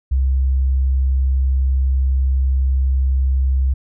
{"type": "tone", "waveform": "sine", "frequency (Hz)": 66, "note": "C2", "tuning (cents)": 16, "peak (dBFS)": -13, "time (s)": [0.11, 3.74], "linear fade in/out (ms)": 10, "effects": []}